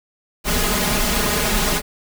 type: noise with comb filter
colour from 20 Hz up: pink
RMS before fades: -19 dBFS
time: 0.44-1.82 s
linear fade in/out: 50 ms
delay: 4.8 ms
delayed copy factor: +0.9
effects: none